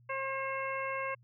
harmonic tone, 537 Hz, C5, 45 cents sharp, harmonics 1 / 2 / 3 / 4 / 5, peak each -38 / -37 / -42 / -40 / -44 dBFS, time 0.09-1.15 s, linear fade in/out 10 ms, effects added 120 Hz sine -59 dBFS peak until 1.23 s

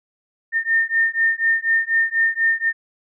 sine beating tone pair, 1815 / 1819.1 Hz, A#6 / A#6, -47 / -43 cents, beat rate 4.1 Hz, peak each -19 dBFS, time 0.52-2.73 s, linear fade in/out 50 ms, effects none

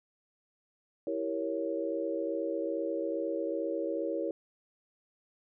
sine chord, E diminished seventh, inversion none, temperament equal, 329.6 / 392 / 466.2 / 554.4 Hz, E4 / G4 / Bb4 / Db5, 0 / 0 / 0 / 0 cents, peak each -35 / -39 / -36 / -35 dBFS, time 1.07-4.31 s, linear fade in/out 2 ms, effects none

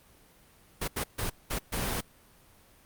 pink noise bursts at uneven times, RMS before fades -31 dBFS, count 5, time 0.81-0.88 / 0.96-1.04 / 1.18-1.3 / 1.5-1.59 / 1.72-2.01 s, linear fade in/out 10 ms, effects pink hiss -59 dBFS RMS until 2.85 s + Opus 32 kbps

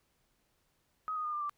sine tone with pitch steps, 1263 / 1239.9 / 1217.2 / 1194.9 / 1173 Hz, D#6 / D#6 / D#6 / D6 / D6, +26 / -6 / -38 / +30 / -2 cents, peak -33 dBFS, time 1.08-1.495 s, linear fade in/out 0 ms, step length 83 ms, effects pink hiss -75 dBFS RMS until 1.57 s

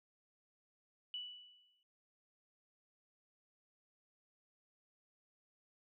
sine tone with exponential decay, 2960 Hz, F#7, in tune, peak -39 dBFS, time 1.14-1.83 s, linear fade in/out 1 ms, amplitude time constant 150 ms, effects none

